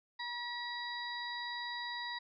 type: harmonic tone with a mistuned harmonic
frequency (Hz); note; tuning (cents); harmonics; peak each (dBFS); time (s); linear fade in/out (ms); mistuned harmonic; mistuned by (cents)
961; B5; -48; 1 / 2 / 4 / 5; -43 / -42 / -44 / -48; 0.19-2.19; 10; 4; +16
effects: none